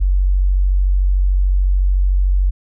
sine tone, 46.81 Hz, F#1, 21 cents sharp, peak -11 dBFS, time 0-2.51 s, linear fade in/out 20 ms, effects none

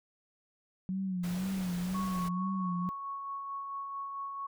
sine tone with vibrato, 184.1 Hz, F#3, 8 cents flat, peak -31 dBFS, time 0.89-2.89 s, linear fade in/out 0 ms, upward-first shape sine, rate 2 Hz, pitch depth 79 cents each way
pink noise, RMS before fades -45 dBFS, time 1.23-2.29 s, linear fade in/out 10 ms
sine tone with tremolo, 1107 Hz, C#6, 3 cents flat, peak -35 dBFS, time 1.94-4.47 s, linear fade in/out 10 ms, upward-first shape sine, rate 4.5 Hz, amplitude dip 30%
effects none

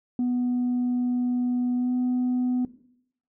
sine tone with pitch glide, 246.8 to 250 Hz, B3 to B3, -1 to +21 cents, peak -20 dBFS, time 0.19-2.65 s, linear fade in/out 2 ms, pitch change +22 cents, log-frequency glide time 1.76-1.93 s, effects noise-tail reverb RT60 0.7 s tail -17 dB re dry + tanh soft clip ceiling -20 dBFS

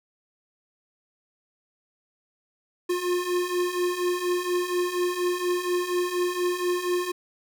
square beating tone pair, 353.8 / 358 Hz, F4 / F4, +23 / +43 cents, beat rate 4.2 Hz, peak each -30 / -26 dBFS, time 2.89-7.12 s, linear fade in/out 10 ms, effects none

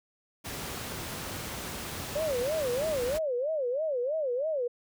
pink noise, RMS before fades -37 dBFS, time 0.44-3.19 s, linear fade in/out 20 ms
sine tone with vibrato, 556 Hz, C#5, 5 cents sharp, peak -27 dBFS, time 2.15-4.68 s, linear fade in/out 10 ms, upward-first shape sine, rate 3.1 Hz, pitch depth 250 cents each way
effects high-pass 60 Hz 12 dB/octave

